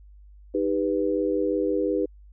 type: chord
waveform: sine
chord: Eb augmented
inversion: none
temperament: equal with one note detuned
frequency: 311.1 / 396.8 / 493.9 Hz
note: Eb4 / G4 / B4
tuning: 0 / +21 / 0 cents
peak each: -26 dBFS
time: 0.54-2.06 s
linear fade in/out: 10 ms
effects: added 50 Hz sine -46 dBFS peak until 2.32 s